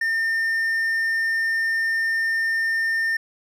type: tone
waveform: triangle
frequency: 1810 Hz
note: A6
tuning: 48 cents sharp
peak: -18 dBFS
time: 0.01-3.17 s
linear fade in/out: 5 ms
effects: none